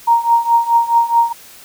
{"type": "tone with tremolo", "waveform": "sine", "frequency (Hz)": 932.3, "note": "A#5", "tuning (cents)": 0, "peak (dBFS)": -6, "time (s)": [0.07, 1.33], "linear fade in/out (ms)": 10, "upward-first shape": "triangle", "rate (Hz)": 4.7, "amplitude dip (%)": 90, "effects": ["white hiss -40 dBFS RMS until 1.64 s"]}